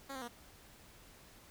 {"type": "tone with pitch steps", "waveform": "10% pulse", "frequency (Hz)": [273.2, 261.8, 238.7], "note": ["C#4", "C4", "A#3"], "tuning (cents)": [-25, 1, 41], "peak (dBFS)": -34, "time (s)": [0.09, 0.282], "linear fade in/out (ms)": 10, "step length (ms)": 64, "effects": ["pink hiss -59 dBFS RMS until 1.5 s"]}